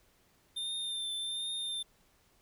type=tone with vibrato; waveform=square; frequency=3597 Hz; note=A7; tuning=37 cents sharp; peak=-35 dBFS; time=0.56-1.83 s; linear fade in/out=10 ms; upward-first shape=triangle; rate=1.3 Hz; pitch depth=33 cents each way; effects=pink hiss -68 dBFS RMS until 2.41 s